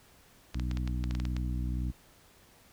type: harmonic tone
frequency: 61.74 Hz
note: B1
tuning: in tune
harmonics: 1 / 2 / 3 / 4 / 5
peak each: -31 / -37 / -41 / -43 / -45 dBFS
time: 0.54-1.92 s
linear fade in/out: 20 ms
type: clicks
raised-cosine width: 0.2 ms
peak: -23 dBFS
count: 11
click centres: 0.545 / 0.597 / 0.713 / 0.772 / 0.876 / 1.04 / 1.11 / 1.151 / 1.2 / 1.253 / 1.366 s
effects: pink hiss -60 dBFS RMS until 2.72 s